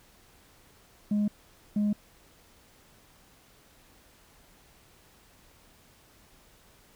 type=tone pair in turn; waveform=sine; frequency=207.7 / 207.7 Hz; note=G#3 / G#3; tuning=0 / 0 cents; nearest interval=unison; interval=0 cents; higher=neither; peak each=-21 dBFS; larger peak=neither; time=1.11-1.28 / 1.76-1.93 s; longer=neither; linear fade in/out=5 ms; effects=tanh soft clip ceiling -22 dBFS + pink hiss -59 dBFS RMS until 6.95 s